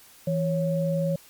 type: tone pair together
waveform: sine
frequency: 164.9 / 552.7 Hz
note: E3 / C#5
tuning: +1 / -5 cents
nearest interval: octave + major sixth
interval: 2094 cents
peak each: -24 / -26 dBFS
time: 0.27-1.16 s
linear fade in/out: 5 ms
effects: white hiss -52 dBFS RMS until 1.29 s + MP3 96 kbps